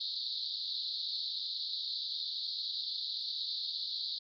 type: band-pass noise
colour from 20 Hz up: pink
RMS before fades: -38 dBFS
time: 0-4.19 s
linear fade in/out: 10 ms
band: 3700 to 4600 Hz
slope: 96 dB/octave
effects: none